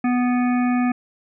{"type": "harmonic tone", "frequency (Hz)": 246.9, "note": "B3", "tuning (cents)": 0, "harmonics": [1, 3, 5, 7, 9, 10], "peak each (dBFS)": [-17, -27, -31, -34, -36, -37], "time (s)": [0.04, 0.92], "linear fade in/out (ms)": 5, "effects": []}